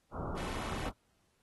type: low-pass noise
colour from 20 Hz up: pink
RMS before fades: -39 dBFS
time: 0.11-0.93 s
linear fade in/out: 50 ms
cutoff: 1400 Hz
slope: 96 dB/octave
type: chord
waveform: 5% pulse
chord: F# diminished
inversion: first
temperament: equal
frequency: 220 / 261.6 / 370 Hz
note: A3 / C4 / F#4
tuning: 0 / 0 / 0 cents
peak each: -36 / -36 / -36 dBFS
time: 0.36-0.9 s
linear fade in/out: 20 ms
effects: pink hiss -75 dBFS RMS until 1.42 s + AAC 32 kbps